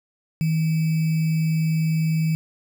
sine tone with sample-and-hold, 160 Hz, D#3, 49 cents sharp, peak -18 dBFS, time 0.41-2.35 s, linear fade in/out 0 ms, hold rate 2450 Hz, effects none

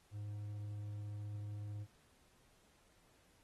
triangle tone, 103.83 Hz, G#2, in tune, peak -40 dBFS, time 0.11-1.87 s, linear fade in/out 50 ms, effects pink hiss -71 dBFS RMS until 3.43 s + AAC 32 kbps

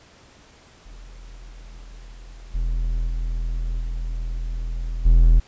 triangle tone with level steps, 41.2 Hz, E1, in tune, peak -36 / -18 / -20 / -22 / -8 dBFS, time 0.85-5.4 s, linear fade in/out 10 ms, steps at 2.54 / 3.07 / 3.8 / 5.05 s, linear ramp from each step 10 ms, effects pink hiss -51 dBFS RMS until 5.47 s + resampled to 16000 Hz

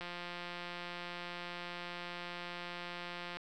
click train, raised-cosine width 0.3 ms, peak -27 dBFS, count 589, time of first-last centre 0.01-3.37 s, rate 175 Hz, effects none

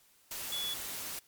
sine tone in noise, 3416 Hz, G#7, 48 cents sharp, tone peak -34 dBFS, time 0.52-0.74 s, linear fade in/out 2 ms, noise white, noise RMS -40 dBFS, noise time 0.31-1.19 s, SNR +3 dB, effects white hiss -65 dBFS RMS until 1.27 s + MP3 96 kbps

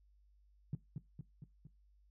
sine tone with echo, 144.7 Hz, D3, 25 cents flat, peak -34 dBFS, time 0.73-0.75 s, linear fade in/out 2 ms, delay 230 ms, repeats 4, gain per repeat -4 dB, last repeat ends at 1.67 s, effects noise-tail reverb RT60 0.2 s tail -18 dB re dry + added 50 Hz sine -65 dBFS peak until 2.1 s

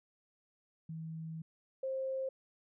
sine tone pair in turn, 161.1 / 529.5 Hz, E3 / C5, -39 / +21 cents, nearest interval octave + major sixth, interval 2060 cents, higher second, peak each -40 / -34 dBFS, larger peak second, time 0.89-1.42 / 1.83-2.29 s, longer first, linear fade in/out 5 ms, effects none

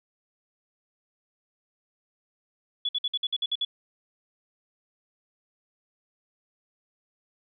sine tone bursts, 3411 Hz, G#7, 46 cents sharp, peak -24 dBFS, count 9, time 2.85-3.65 s, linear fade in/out 5 ms, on 40 ms, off 55 ms, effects none

